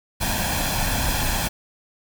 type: noise with comb filter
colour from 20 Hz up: pink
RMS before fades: -23 dBFS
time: 0.2-1.49 s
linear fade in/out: 20 ms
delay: 1.2 ms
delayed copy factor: +0.65
effects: none